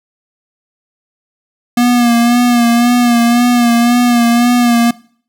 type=tone with vibrato; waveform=square; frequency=239.3 Hz; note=A#3; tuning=46 cents sharp; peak=-8 dBFS; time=1.77-4.91 s; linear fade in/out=5 ms; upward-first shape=sine; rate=1.9 Hz; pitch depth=37 cents each way; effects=noise-tail reverb RT60 0.5 s tail -21 dB re dry